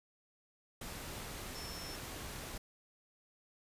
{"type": "tone in noise", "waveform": "sine", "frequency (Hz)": 5400, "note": "E8", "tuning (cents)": 41, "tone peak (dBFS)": -48, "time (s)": [1.55, 1.96], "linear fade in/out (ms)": 5, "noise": "pink", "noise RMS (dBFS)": -45, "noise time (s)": [0.81, 2.58], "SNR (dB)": -6, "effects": ["resampled to 32000 Hz"]}